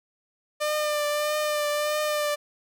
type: tone with vibrato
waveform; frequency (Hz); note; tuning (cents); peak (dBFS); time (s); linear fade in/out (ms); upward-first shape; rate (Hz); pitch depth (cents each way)
sawtooth; 598; D5; +31; -20; 0.6-2.36; 20; triangle; 1.6; 28
effects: none